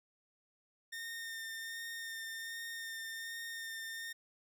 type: tone with vibrato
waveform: sawtooth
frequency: 1822 Hz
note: A#6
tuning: 40 cents flat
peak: -38 dBFS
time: 0.92-4.13 s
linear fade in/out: 10 ms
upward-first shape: sine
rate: 1.3 Hz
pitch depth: 15 cents each way
effects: none